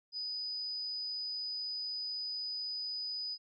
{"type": "tone", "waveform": "sine", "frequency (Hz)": 4978, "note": "D#8", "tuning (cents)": 0, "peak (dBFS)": -36, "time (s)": [0.12, 3.38], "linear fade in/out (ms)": 50, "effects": []}